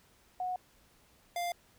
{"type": "tone pair in turn", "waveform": ["sine", "square"], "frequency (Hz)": [732, 697.6], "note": ["F#5", "F5"], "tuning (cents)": [-19, -2], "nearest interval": "minor second", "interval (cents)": 83, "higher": "first", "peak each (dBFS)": [-32, -33], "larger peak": "first", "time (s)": [[0.4, 0.56], [1.36, 1.52]], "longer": "neither", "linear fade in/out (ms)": 2, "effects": ["pink hiss -65 dBFS RMS until 1.78 s"]}